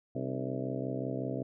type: harmonic tone with a mistuned harmonic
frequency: 65.41 Hz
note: C2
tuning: in tune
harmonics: 2 / 3 / 4 / 5 / 6 / 7 / 8 / 9 / 10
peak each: -38 / -43 / -38 / -42 / -42 / -42 / -44 / -44 / -43 dBFS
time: 0.15-1.43 s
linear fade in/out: 5 ms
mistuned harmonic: 5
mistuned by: -90 cents
effects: none